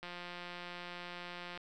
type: click train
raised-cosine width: 0.3 ms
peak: -29 dBFS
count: 273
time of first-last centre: 0.03-1.575 s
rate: 176 Hz
effects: none